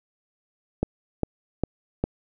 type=click train; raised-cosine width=2 ms; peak=-9 dBFS; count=4; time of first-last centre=0.83-2.04 s; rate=2.48 Hz; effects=none